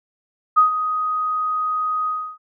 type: tone with ADSR envelope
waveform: sine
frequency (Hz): 1251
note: D#6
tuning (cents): +9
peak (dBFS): -8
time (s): 0.56-2.38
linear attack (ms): 21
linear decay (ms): 120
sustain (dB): -11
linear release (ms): 310
effects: none